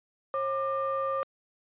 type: ring-modulated tone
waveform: triangle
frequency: 326.2 Hz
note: E4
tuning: 18 cents flat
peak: -22 dBFS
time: 0.34-1.23 s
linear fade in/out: 0 ms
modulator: 866 Hz
effects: high-pass 200 Hz 12 dB/octave + resampled to 8000 Hz